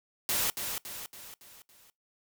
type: noise with echo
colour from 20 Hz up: white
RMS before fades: -29 dBFS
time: 0.29-0.5 s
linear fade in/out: 0 ms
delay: 280 ms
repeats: 5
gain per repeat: -6 dB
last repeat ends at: 1.9 s
effects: noise-tail reverb RT60 0.2 s tail -23 dB re dry